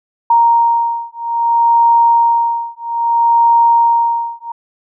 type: beating tone pair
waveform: sine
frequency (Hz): 932.3 / 932.91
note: A#5 / A#5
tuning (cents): 0 / +1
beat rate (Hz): 0.61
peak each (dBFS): -12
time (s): 0.3-4.52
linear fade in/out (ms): 5
effects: none